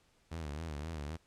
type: tone with vibrato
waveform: sawtooth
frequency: 77.2 Hz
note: D#2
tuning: 13 cents flat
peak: -35 dBFS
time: 0.31-1.17 s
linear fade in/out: 10 ms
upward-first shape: sine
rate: 3.8 Hz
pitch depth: 130 cents each way
effects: pink hiss -70 dBFS RMS until 1.26 s + low-pass 9000 Hz 12 dB/octave